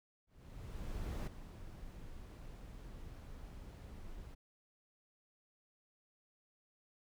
brown noise with ADSR envelope, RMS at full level -39 dBFS, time 0.27-4.35 s, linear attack 1000 ms, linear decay 9 ms, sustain -11 dB, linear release 13 ms, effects none

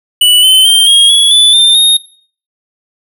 square tone with pitch steps, 2960 / 3057 / 3158 / 3262 / 3369 / 3480 / 3594 / 3712 Hz, F#7 / G7 / G7 / G#7 / G#7 / A7 / A7 / A#7, 0 / -44 / +12 / -32 / +24 / -20 / +36 / -8 cents, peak -4 dBFS, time 0.21-1.97 s, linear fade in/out 5 ms, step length 220 ms, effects noise-tail reverb RT60 0.5 s tail -20 dB re dry

